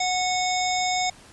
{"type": "harmonic tone", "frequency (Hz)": 734, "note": "F#5", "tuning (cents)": -14, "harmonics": [1, 3, 5, 7, 9, 10], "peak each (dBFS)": [-24, -29, -31, -32, -34, -34], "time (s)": [0, 1.1], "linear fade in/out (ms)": 5, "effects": ["pink hiss -49 dBFS RMS until 1.32 s", "resampled to 24000 Hz"]}